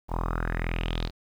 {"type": "tone with low-pass filter sweep", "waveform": "sawtooth", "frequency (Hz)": 41.74, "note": "E1", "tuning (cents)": 22, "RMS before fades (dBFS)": -29, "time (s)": [0.08, 1.11], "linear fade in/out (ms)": 50, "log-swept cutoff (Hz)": [880, 4400], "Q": 5.2, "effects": ["9-bit"]}